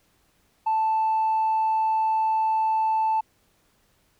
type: tone with tanh clipping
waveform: triangle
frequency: 880 Hz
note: A5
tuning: in tune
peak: -20 dBFS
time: 0.66-3.21 s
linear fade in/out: 10 ms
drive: 5 dB
effects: pink hiss -65 dBFS RMS until 4.19 s